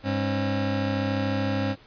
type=tone pair together; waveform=25% pulse; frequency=101.14 / 270 Hz; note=G#2 / C#4; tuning=-45 / -45 cents; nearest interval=octave + perfect fourth; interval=1700 cents; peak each=-23 dBFS; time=0.03-1.76 s; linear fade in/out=50 ms; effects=pink hiss -53 dBFS RMS until 1.86 s + resampled to 11025 Hz